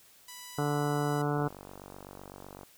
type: tone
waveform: 5% pulse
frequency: 987.8 Hz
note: B5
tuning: in tune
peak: -32 dBFS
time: 0.28-1.22 s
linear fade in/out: 5 ms
type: harmonic tone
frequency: 146.2 Hz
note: D3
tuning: 7 cents flat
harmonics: 1 / 2 / 3 / 4 / 5 / 6 / 7 / 8 / 9 / 10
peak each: -31 / -34 / -34 / -41 / -37 / -41 / -42 / -44 / -41 / -43 dBFS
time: 0.58-1.48 s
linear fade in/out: 5 ms
type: click train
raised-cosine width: 1 ms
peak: -31 dBFS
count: 61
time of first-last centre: 1.38-2.633 s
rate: 47.9 Hz
effects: white hiss -59 dBFS RMS until 2.77 s